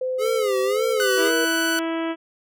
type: tone with pitch glide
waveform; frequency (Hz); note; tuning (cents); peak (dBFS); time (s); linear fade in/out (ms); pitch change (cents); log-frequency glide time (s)
sine; 513 to 475.9; C5 to A#4; -34 to +36; -22; 0.01-1.45; 5; -130; 1.03-1.33
type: tone with vibrato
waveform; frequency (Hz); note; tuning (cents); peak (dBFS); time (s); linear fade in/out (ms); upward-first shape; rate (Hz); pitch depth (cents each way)
square; 415.7; G#4; +2; -22; 0.18-1.32; 50; sine; 1.8; 150
type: tone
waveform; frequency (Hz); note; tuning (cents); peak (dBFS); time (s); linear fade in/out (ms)
sawtooth; 1492; F#6; +14; -18; 1-1.79; 0
type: harmonic tone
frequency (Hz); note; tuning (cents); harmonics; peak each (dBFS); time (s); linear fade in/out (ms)
328.4; E4; -6; 1 / 2 / 3 / 4 / 5 / 6 / 7 / 8 / 9 / 10; -24 / -30 / -34 / -36 / -38 / -40 / -41 / -42 / -43 / -44; 1.16-2.16; 50
effects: none